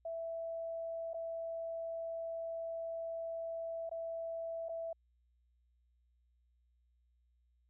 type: tone with dropouts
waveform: sine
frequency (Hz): 661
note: E5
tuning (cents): +5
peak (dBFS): -38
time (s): 0.05-4.93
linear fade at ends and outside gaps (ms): 5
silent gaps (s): 1.134-1.142 / 3.894-3.913 / 4.686-4.692
effects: added 60 Hz sine -70 dBFS peak until 7.69 s